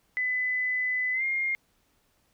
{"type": "tone with pitch glide", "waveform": "sine", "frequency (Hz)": [2006, 2125], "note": ["B6", "C7"], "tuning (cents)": [26, 26], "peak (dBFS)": -25, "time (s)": [0.17, 1.55], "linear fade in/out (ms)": 0, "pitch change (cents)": 100, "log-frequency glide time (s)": [1.13, 1.24], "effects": ["pink hiss -69 dBFS RMS until 2.33 s"]}